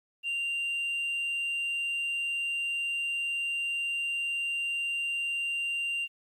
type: tone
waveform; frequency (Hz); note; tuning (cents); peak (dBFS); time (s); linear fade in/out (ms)
sine; 2779; F7; -9; -26; 0.23-6.08; 50
effects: tanh soft clip ceiling -28 dBFS + 11-bit